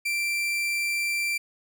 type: tone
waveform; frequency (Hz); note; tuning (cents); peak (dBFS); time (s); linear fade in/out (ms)
40% pulse; 2353; D7; +3; -24; 0.05-1.38; 10
effects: none